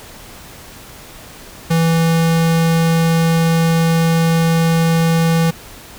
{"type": "tone", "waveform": "square", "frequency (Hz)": 164.81, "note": "E3", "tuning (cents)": 0, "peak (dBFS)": -12, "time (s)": [1.7, 5.51], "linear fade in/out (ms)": 10, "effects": ["pink hiss -37 dBFS RMS until 5.98 s"]}